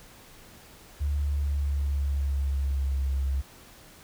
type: tone with pitch glide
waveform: sine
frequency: 72.4 to 67.55 Hz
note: D2 to C#2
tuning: -24 to -44 cents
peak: -24 dBFS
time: 1-3.42 s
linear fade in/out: 20 ms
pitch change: -120 cents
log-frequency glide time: 1.12-3.08 s
effects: pink hiss -51 dBFS RMS until 4.03 s

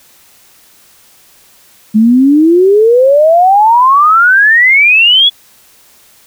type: exponential sweep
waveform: sine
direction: up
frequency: 210.1 to 3436 Hz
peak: -3 dBFS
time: 1.94-5.3 s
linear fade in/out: 20 ms
effects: white hiss -44 dBFS RMS until 6.26 s

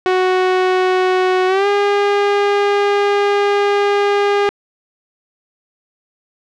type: tone with pitch glide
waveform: sawtooth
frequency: 370 to 405.8 Hz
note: F#4 to G#4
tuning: 0 to -40 cents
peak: -8 dBFS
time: 0.06-4.49 s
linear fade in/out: 0 ms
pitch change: +160 cents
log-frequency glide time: 1.47-1.67 s
effects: low-pass 3000 Hz 12 dB/octave

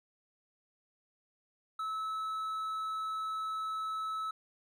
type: tone with hard clipping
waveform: triangle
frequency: 1300 Hz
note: E6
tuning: 24 cents flat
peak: -35 dBFS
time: 1.79-4.31 s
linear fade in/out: 5 ms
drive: 7 dB
effects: none

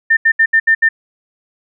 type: tone bursts at uneven times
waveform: sine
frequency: 1800 Hz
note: A6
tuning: 39 cents sharp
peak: -7 dBFS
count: 6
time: 0.1-0.17 / 0.25-0.32 / 0.39-0.46 / 0.53-0.6 / 0.67-0.75 / 0.82-0.89 s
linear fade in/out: 10 ms
effects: none

